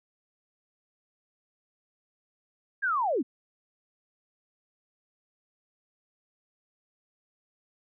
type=linear sweep; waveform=sine; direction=down; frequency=1661.2 to 207.7 Hz; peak=-24 dBFS; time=2.82-3.23 s; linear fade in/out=20 ms; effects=none